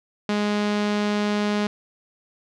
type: tone with low-pass filter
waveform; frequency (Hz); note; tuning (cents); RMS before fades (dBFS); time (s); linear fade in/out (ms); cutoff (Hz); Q
sawtooth; 207.7; G#3; 0; -23; 0.29-1.67; 2; 4600; 1
effects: none